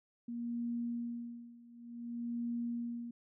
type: tone with tremolo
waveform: sine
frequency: 236.6 Hz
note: A#3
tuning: 26 cents sharp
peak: -34 dBFS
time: 0.28-3.11 s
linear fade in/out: 5 ms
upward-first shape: sine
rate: 0.55 Hz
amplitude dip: 90%
effects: none